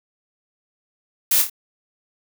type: noise with echo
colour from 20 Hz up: blue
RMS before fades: -17 dBFS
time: 1.31-1.42 s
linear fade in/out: 5 ms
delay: 26 ms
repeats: 3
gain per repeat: -6 dB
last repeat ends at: 1.498 s
effects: none